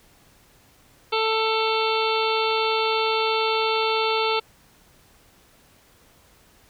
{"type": "harmonic tone with a mistuned harmonic", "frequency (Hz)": 442.8, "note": "A4", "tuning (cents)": 11, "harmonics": [1, 2, 3, 5, 6, 7, 8, 9, 10], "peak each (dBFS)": [-24, -26, -27, -32, -30, -34, -31, -36, -34], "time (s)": [1.12, 4.4], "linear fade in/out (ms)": 10, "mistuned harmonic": 6, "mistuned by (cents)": 21, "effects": ["pink hiss -56 dBFS RMS until 6.69 s"]}